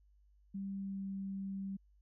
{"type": "tone with pitch glide", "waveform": "sine", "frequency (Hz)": [196, 194.65], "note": ["G3", "G3"], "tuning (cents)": [0, -12], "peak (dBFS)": -38, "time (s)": [0.54, 1.77], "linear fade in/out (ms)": 10, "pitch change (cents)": -12, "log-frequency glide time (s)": [0.76, 1.06], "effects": ["added 50 Hz sine -64 dBFS peak until 2.01 s"]}